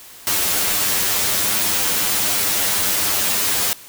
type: noise with comb filter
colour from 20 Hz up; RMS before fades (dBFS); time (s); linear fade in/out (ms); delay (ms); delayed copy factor
white; -19; 0.27-3.73; 0; 10; +0.75
effects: white hiss -41 dBFS RMS until 3.88 s